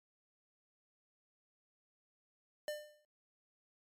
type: tone with exponential decay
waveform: square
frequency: 599 Hz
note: D5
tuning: 34 cents sharp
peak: -36 dBFS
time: 2.68-3.05 s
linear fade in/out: 1 ms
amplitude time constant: 80 ms
effects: MP3 64 kbps